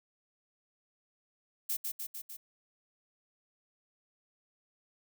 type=noise with echo; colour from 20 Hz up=violet; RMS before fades=-33 dBFS; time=1.69-1.77 s; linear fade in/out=10 ms; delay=150 ms; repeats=4; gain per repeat=-3 dB; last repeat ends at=2.37 s; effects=none